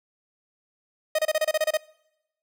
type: tone bursts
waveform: 45% pulse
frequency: 622.3 Hz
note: D#5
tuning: in tune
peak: -20 dBFS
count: 10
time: 1.15-1.772 s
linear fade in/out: 5 ms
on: 37 ms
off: 28 ms
effects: noise-tail reverb RT60 0.9 s tail -25 dB re dry